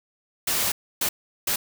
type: noise bursts at uneven times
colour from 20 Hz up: white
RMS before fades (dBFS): -24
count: 3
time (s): 0.47-0.72 / 1.01-1.09 / 1.47-1.56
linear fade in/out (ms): 5
effects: none